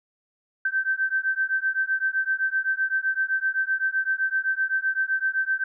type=beating tone pair; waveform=sine; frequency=1548 / 1555.8 Hz; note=G6 / G6; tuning=-22 / -14 cents; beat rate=7.8 Hz; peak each=-25 dBFS; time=0.65-5.64 s; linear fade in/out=5 ms; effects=none